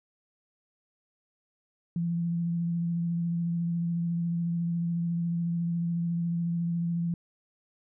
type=tone with vibrato; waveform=sine; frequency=170 Hz; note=F3; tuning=46 cents flat; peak=-26 dBFS; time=1.96-7.14 s; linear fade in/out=2 ms; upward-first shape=sine; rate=14 Hz; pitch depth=17 cents each way; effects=none